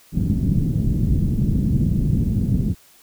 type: low-pass noise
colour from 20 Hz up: white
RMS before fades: -19 dBFS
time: 0.12-2.75 s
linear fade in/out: 50 ms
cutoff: 210 Hz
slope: 24 dB/octave
effects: white hiss -52 dBFS RMS until 3.02 s